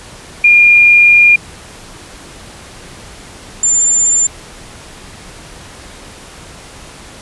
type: tone pair in turn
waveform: sine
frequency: 2413 / 7208 Hz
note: D7 / A8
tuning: +46 / +41 cents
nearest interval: octave + perfect fifth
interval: 1895 cents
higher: second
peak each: -3 / -8 dBFS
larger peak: first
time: 0.44-1.36 / 3.63-4.27 s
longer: first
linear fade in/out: 5 ms
effects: pink hiss -34 dBFS RMS until 7.21 s + resampled to 24000 Hz